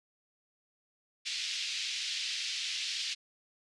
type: band-pass noise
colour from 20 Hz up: white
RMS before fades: -36 dBFS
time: 1.25-3.15 s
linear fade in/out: 20 ms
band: 2400 to 5100 Hz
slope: 24 dB/octave
effects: resampled to 24000 Hz